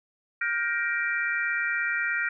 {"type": "chord", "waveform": "sine", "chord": "G minor seventh", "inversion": "third", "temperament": "just", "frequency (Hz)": [1411.2, 1568, 1881.6, 2352], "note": ["F6", "G6", "Bb6", "D7"], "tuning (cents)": [18, 0, 16, 2], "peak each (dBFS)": [-29, -32, -29, -32], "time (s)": [0.41, 2.29], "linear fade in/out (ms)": 5, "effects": []}